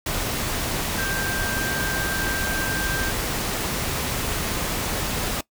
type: tone in noise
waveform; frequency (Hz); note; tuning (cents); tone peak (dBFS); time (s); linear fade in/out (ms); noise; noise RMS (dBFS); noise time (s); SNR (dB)
sine; 1577; G6; +10; -27; 0.98-3.11; 5; pink; -26; 0.06-5.41; -4
effects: noise-tail reverb RT60 0.1 s tail -20 dB re dry